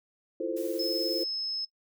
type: chord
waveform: sine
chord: F major seventh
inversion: third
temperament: equal with one note detuned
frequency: 329.6 / 349.2 / 443.8 / 523.3 Hz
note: E4 / F4 / A4 / C5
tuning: 0 / 0 / +15 / 0 cents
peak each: -34 dBFS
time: 0.4-1.24 s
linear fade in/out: 5 ms
type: noise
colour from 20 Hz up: blue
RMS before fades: -46 dBFS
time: 0.56-1.24 s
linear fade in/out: 10 ms
type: tone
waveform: sine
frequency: 5190 Hz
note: E8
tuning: 28 cents flat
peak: -30 dBFS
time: 0.79-1.65 s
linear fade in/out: 5 ms
effects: noise-tail reverb RT60 0.1 s tail -18 dB re dry